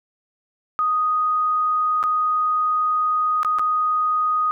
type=tone with dropouts; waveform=sine; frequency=1244.5 Hz; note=D#6; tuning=in tune; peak=-17 dBFS; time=0.79-4.51 s; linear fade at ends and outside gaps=0 ms; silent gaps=2.029-2.038 / 3.431-3.448 / 3.586-3.594 s; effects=none